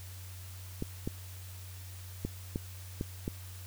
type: clicks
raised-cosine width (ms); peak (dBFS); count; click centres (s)
3; -20; 6; 0.824 / 1.075 / 2.25 / 2.559 / 3.011 / 3.279
effects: added 92 Hz sine -44 dBFS peak until 3.66 s + white hiss -52 dBFS RMS until 3.66 s